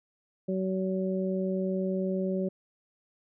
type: harmonic tone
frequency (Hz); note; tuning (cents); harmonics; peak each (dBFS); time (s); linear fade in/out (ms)
188.5; F#3; +32; 1 / 2 / 3; -29 / -32 / -34; 0.48-2.49; 10
effects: none